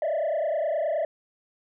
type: tone with frequency modulation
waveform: sine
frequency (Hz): 625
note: D#5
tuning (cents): +8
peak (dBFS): -21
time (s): 0.02-1.05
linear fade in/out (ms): 2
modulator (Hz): 29.6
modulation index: 1.7
effects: tanh soft clip ceiling -22 dBFS